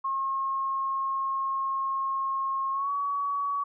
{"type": "tone with pitch glide", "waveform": "sine", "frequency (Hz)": [1079, 1130], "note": ["C#6", "C#6"], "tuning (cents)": [-47, 33], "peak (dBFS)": -26, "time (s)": [0.04, 3.64], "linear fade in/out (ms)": 10, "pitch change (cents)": 80, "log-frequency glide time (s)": [2.72, 2.91], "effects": []}